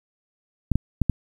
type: clicks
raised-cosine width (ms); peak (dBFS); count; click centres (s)
5; -7; 4; 0.717 / 0.756 / 1.017 / 1.097
effects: 8-bit